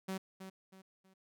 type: tone with echo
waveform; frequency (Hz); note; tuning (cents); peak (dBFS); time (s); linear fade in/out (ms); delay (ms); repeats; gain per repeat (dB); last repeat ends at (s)
sawtooth; 190; F#3; +46; -33; 0.08-0.18; 10; 320; 3; -9; 1.14
effects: none